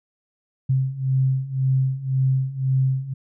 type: beating tone pair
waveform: sine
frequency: 131.1 / 133 Hz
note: C3 / C3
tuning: +4 / +29 cents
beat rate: 1.9 Hz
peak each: -23 / -20 dBFS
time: 0.69-3.14 s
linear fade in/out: 10 ms
effects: none